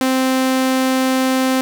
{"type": "tone", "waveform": "sawtooth", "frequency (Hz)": 260.8, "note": "C4", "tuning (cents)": -5, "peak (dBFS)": -10, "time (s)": [0.01, 1.61], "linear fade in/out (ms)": 0, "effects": []}